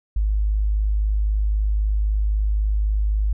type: tone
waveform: sine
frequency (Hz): 51.91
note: G#1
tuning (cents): 0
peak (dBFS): -17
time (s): 0.16-3.33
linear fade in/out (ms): 5
effects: none